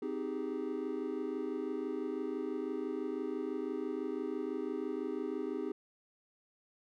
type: chord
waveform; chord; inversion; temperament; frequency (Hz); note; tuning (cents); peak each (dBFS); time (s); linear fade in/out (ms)
triangle; Ab major seventh; first; just; 259.6 / 311.5 / 389.3 / 415.3; C4 / Eb4 / G4 / Ab4; -13 / +2 / -12 / 0; -39 / -38 / -38 / -39; 0.02-5.72; 5
effects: none